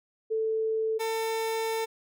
sine / 30% pulse tone pair in turn, 441.8 / 448 Hz, A4 / A4, +7 / +31 cents, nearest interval unison, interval 24 cents, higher second, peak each -25 dBFS, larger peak neither, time 0.3-0.99 / 0.99-1.86 s, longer second, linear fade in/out 20 ms, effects none

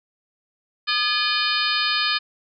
harmonic tone with a mistuned harmonic, 610 Hz, D#5, 34 cents flat, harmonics 2 / 3 / 4 / 5 / 6 / 7 / 8, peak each -27 / -27 / -27 / -27 / -27 / -27 / -27 dBFS, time 0.87-2.19 s, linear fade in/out 20 ms, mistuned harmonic 3, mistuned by -120 cents, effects none

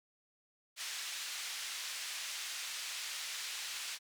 pink band-pass noise, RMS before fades -42 dBFS, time 0.76-3.99 s, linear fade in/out 50 ms, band 2300 to 8000 Hz, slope 12 dB/octave, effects none

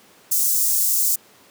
white high-pass noise, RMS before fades -19 dBFS, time 0.31-1.16 s, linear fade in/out 10 ms, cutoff 6200 Hz, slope 24 dB/octave, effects pink hiss -51 dBFS RMS until 1.5 s + high-pass 200 Hz 12 dB/octave

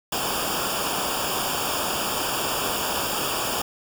pink noise with comb filter, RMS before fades -26 dBFS, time 0.12-3.62 s, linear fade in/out 5 ms, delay 0.49 ms, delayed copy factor -0.9, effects none

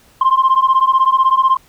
sine beating tone pair, 1046.5 / 1062.5 Hz, C6 / C6, 0 / +26 cents, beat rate 16 Hz, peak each -11 dBFS, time 0.21-1.57 s, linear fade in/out 5 ms, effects tanh soft clip ceiling -5 dBFS + pink hiss -50 dBFS RMS until 1.68 s

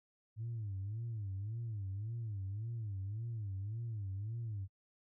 sine tone with vibrato, 106 Hz, G#2, 36 cents sharp, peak -37 dBFS, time 0.36-4.68 s, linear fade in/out 50 ms, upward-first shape sine, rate 1.8 Hz, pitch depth 180 cents each way, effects noise-tail reverb RT60 0.1 s tail -23 dB re dry + tanh soft clip ceiling -35 dBFS

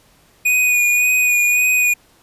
square tone with vibrato, 2469 Hz, D#7, 14 cents flat, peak -13 dBFS, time 0.45-1.94 s, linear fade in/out 10 ms, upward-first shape sine, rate 1.8 Hz, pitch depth 22 cents each way, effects pink hiss -53 dBFS RMS until 2.22 s + resampled to 32000 Hz

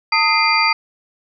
sine tone cluster, 902 / 1251 / 2079 / 2409 / 4705 Hz, A5 / D#6 / C7 / D7 / D8, +43 / +9 / -12 / +43 / +2 cents, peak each -19 dBFS, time 0.12-0.73 s, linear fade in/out 5 ms, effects none

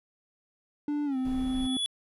triangle tone with pitch glide, 293.7 to 258.7 Hz, D4 to C4, 0 to -19 cents, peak -25 dBFS, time 0.88-1.77 s, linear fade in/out 2 ms, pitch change -219 cents, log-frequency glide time 1.05-1.17 s
square tone with exponential growth, 3406 Hz, G#7, 43 cents sharp, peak -26 dBFS, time 1.12-1.86 s, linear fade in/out 0 ms, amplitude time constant 160 ms
brown noise, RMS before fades -38 dBFS, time 1.25-1.67 s, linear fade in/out 2 ms
effects resampled to 32000 Hz

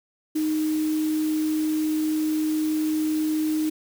sine tone in noise, 310.2 Hz, D#4, 5 cents flat, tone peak -21 dBFS, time 0.35-3.7 s, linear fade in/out 10 ms, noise white, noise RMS -39 dBFS, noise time 0.35-3.7 s, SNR +15 dB, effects none

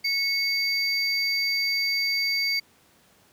triangle tone pair together, 2200 / 4662 Hz, C#7 / D8, -14 / -14 cents, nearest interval octave + minor second, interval 1300 cents, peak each -24 dBFS, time 0.04-2.6 s, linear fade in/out 10 ms, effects pink hiss -59 dBFS RMS until 3.32 s + high-pass 100 Hz 12 dB/octave

